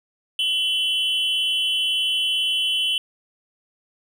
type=tone with amplitude modulation; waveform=triangle; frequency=3027 Hz; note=F#7; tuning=39 cents sharp; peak=-14 dBFS; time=0.39-2.98 s; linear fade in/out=2 ms; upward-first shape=sine; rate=288 Hz; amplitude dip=85%; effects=none